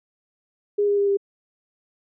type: tone with pitch steps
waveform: sine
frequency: 410.4 / 406.4 / 402.4 / 398.5 Hz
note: G#4 / G#4 / G4 / G4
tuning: -21 / -38 / +45 / +28 cents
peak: -17 dBFS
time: 0.78-1.172 s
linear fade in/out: 10 ms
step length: 98 ms
effects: none